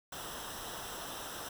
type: noise with comb filter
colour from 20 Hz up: pink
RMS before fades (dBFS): -43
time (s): 0.12-1.49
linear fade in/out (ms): 5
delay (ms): 0.44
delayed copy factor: -0.7
effects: none